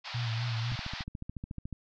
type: band-pass noise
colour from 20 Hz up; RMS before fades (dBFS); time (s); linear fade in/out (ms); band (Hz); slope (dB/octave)
white; -41; 0.04-1.04; 20; 650 to 4900; 48
type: tone with vibrato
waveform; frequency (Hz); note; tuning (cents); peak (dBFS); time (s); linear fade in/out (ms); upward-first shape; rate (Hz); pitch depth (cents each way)
sine; 116.54; A#2; 0; -30; 0.14-0.76; 10; sine; 4; 65
type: click train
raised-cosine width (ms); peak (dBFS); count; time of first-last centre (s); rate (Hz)
5; -26; 15; 0.72-1.727; 13.9
effects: none